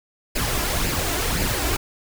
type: noise with flanger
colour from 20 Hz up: pink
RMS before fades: -23 dBFS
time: 0.35-1.77 s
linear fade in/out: 10 ms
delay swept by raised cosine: 0.41 to 3.01 ms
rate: 1.9 Hz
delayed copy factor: +0.55
effects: none